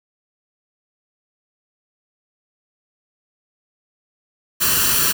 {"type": "noise with comb filter", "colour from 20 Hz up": "white", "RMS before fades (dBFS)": -17, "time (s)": [4.6, 5.13], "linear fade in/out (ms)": 20, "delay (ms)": 0.69, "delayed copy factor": 0.7, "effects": []}